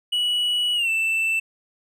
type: tone with pitch glide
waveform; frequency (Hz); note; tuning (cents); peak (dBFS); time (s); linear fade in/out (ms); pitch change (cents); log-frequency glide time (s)
triangle; 2935 to 2660; F#7 to E7; -15 to +15; -18; 0.12-1.4; 10; -170; 0.75-0.89
effects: none